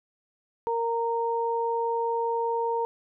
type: tone pair together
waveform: sine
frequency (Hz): 463.8 / 925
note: A#4 / A#5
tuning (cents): -9 / -14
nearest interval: octave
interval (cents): 1195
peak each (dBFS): -27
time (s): 0.67-2.85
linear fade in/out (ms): 0
effects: none